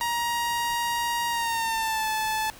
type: tone with pitch glide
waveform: sawtooth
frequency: 944 to 870.7 Hz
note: A#5 to A5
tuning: +22 to -18 cents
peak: -21 dBFS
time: 0.01-2.5 s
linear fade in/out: 0 ms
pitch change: -140 cents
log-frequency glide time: 1.28-2.08 s
effects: pink hiss -47 dBFS RMS until 2.59 s